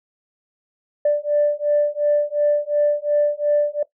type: beating tone pair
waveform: sine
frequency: 587.3 / 590.1 Hz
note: D5 / D5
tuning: 0 / +8 cents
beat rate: 2.8 Hz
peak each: -18 dBFS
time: 1.05-3.83 s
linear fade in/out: 5 ms
effects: noise-tail reverb RT60 0.1 s tail -17 dB re dry + tanh soft clip ceiling -9 dBFS